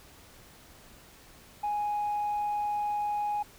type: tone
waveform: sine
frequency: 830.6 Hz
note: G#5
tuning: in tune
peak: -26 dBFS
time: 1.63-3.43 s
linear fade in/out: 10 ms
effects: tanh soft clip ceiling -25 dBFS + pink hiss -54 dBFS RMS until 3.58 s